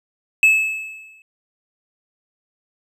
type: tone with exponential decay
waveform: triangle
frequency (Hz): 2600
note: E7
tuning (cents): -24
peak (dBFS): -6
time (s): 0.43-1.22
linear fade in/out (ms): 1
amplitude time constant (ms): 170
effects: resampled to 32000 Hz